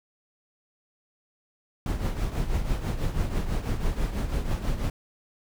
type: noise with tremolo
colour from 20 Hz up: brown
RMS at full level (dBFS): -24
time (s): 1.86-4.9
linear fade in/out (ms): 2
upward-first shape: triangle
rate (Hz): 6.1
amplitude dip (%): 70
effects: none